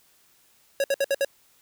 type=tone bursts; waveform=square; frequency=553 Hz; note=C#5; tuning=4 cents flat; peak=-21 dBFS; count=5; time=0.8-1.248 s; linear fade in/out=2 ms; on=40 ms; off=62 ms; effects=white hiss -61 dBFS RMS until 1.61 s

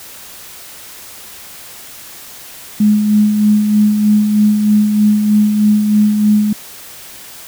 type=tone with tremolo; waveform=sine; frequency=210.4 Hz; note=G#3; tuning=23 cents sharp; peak=-6 dBFS; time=2.8-6.53 s; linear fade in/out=5 ms; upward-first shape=sine; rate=3.2 Hz; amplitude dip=45%; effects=white hiss -34 dBFS RMS until 7.47 s

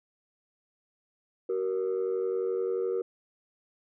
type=tone pair together; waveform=sine; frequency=378.1 / 469.6 Hz; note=F#4 / A#4; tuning=+38 / +13 cents; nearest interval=major third; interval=375 cents; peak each=-28 dBFS; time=1.49-3.02 s; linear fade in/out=5 ms; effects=tanh soft clip ceiling -23 dBFS

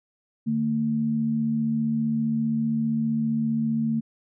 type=tone pair together; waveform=sine; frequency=150.9 / 226.1 Hz; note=D3 / A3; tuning=+47 / +47 cents; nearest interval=perfect fifth; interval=700 cents; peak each=-30 / -22 dBFS; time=0.46-4.01 s; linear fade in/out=20 ms; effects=none

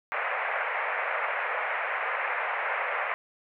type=band-pass noise; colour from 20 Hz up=white; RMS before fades=-30 dBFS; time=0.12-3.14 s; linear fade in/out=0 ms; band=500 to 2300 Hz; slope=48 dB/octave; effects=none

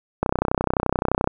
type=click train; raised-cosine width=1 ms; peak=-5 dBFS; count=34; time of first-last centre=0.23-1.274 s; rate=31.6 Hz; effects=none

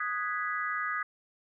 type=chord; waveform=sine; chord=G# minor seventh; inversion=second; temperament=equal; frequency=1244.5 / 1480 / 1661.2 / 1975.5 Hz; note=D#6 / F#6 / G#6 / B6; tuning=0 / 0 / 0 / 0 cents; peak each=-33 / -39 / -35 / -37 dBFS; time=0-1.03 s; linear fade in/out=5 ms; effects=none

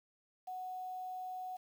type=tone with quantisation; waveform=sine; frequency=740 Hz; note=F#5; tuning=in tune; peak=-40 dBFS; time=0.47-1.57 s; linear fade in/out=10 ms; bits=10; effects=none

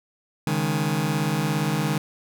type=chord; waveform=sawtooth; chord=C# suspended second; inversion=none; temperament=just; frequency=138.59 / 155.92 / 207.9 Hz; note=C#3 / D#3 / G#3; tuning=0 / +4 / +2 cents; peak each=-24 / -20 / -23 dBFS; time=0.47-1.98 s; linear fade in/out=2 ms; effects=none

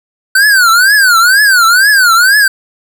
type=tone with vibrato; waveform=square; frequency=1508 Hz; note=F#6; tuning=32 cents sharp; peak=-5 dBFS; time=0.35-2.48 s; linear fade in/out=5 ms; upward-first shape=triangle; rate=2.1 Hz; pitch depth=240 cents each way; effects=none

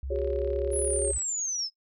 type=tone with pitch glide; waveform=sine; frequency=66.8 to 67.3 Hz; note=C2 to C2; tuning=+36 to +49 cents; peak=-32 dBFS; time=0.03-1.18 s; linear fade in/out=0 ms; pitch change=+13 cents; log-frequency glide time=0.47-0.85 s
type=chord; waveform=sine; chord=F# suspended second; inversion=none; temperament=equal with one note detuned; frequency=370 / 408.9 / 554.4 Hz; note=F#4 / G#4 / C#5; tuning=0 / -27 / 0 cents; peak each=-32 / -31 / -30 dBFS; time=0.1-1.12 s; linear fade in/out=10 ms
type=click train; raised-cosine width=0.3 ms; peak=-36 dBFS; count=38; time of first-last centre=0.16-1.22 s; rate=34.9 Hz
type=linear sweep; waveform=sine; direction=down; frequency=10548 to 5080 Hz; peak=-28 dBFS; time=0.71-1.7 s; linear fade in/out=50 ms
effects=noise-tail reverb RT60 0.1 s tail -18 dB re dry

